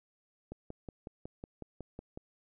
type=click train; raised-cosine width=2 ms; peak=-29 dBFS; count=10; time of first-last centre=0.52-2.174 s; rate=5.44 Hz; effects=none